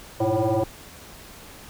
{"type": "tone with frequency modulation", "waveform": "sine", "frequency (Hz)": 101.5, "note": "G#2", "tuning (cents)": -39, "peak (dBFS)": -19, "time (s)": [0.2, 0.64], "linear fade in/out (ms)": 5, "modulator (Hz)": 220, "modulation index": 3.1, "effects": ["pink hiss -44 dBFS RMS until 1.69 s"]}